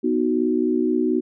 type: chord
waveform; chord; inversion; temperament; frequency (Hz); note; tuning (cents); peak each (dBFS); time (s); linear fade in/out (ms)
sine; B major; none; equal; 246.9 / 311.1 / 370; B3 / D#4 / F#4; 0 / 0 / 0; -22; 0.03-1.21; 20
effects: none